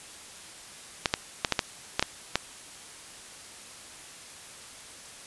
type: clicks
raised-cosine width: 0.2 ms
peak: -5 dBFS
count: 8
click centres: 1.058 / 1.139 / 1.448 / 1.523 / 1.592 / 1.995 / 2.026 / 2.356 s
effects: white hiss -46 dBFS RMS until 5.26 s + resampled to 24000 Hz